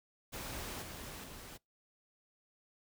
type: noise with level steps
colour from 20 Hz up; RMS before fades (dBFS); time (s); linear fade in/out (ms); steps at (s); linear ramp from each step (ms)
pink; -43 / -47 / -50; 0.32-1.58; 20; 0.82 / 1.24; 2
effects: noise-tail reverb RT60 0.2 s tail -26 dB re dry